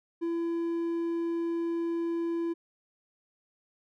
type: tone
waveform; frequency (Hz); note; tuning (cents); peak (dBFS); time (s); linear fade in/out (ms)
triangle; 336.3; E4; +35; -26; 0.21-2.54; 20
effects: none